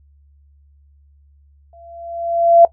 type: tone with exponential growth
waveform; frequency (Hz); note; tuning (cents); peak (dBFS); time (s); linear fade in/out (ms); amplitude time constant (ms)
sine; 680; F5; -46; -3; 1.73-2.65; 2; 200
effects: noise-tail reverb RT60 0.1 s tail -17 dB re dry + added 71 Hz sine -48 dBFS peak until 2.72 s